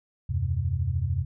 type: tone cluster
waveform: sine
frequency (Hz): 79.9 / 93.2 / 128.7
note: D#2 / F#2 / C3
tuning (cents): +47 / +13 / -28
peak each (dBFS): -29 / -27 / -29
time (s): 0.29-1.25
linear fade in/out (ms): 10
effects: none